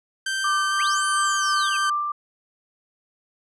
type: tone with vibrato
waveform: sawtooth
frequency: 1554 Hz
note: G6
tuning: 16 cents flat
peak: -20 dBFS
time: 0.26-1.9 s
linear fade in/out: 5 ms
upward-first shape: square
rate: 2.2 Hz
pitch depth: 9 cents each way
type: tone with tremolo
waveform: sine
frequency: 1182 Hz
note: D6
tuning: 11 cents sharp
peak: -20 dBFS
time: 0.44-2.12 s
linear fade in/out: 5 ms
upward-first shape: sine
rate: 2.9 Hz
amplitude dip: 35%
type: linear two-way sweep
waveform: sine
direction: up then down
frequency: 1759 to 9590 to 2427 Hz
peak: -29 dBFS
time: 0.79-1.77 s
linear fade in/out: 5 ms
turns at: 1.07 s
effects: resampled to 24000 Hz